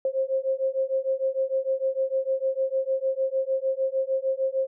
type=beating tone pair; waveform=sine; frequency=528 / 534.6 Hz; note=C5 / C5; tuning=+16 / +37 cents; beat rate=6.6 Hz; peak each=-26 dBFS; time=0.05-4.67 s; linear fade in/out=2 ms; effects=none